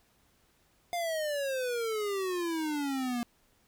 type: exponential sweep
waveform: square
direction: down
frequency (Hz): 707 to 235.3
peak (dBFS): -31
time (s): 0.93-3.23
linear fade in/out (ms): 0
effects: pink hiss -68 dBFS RMS until 3.67 s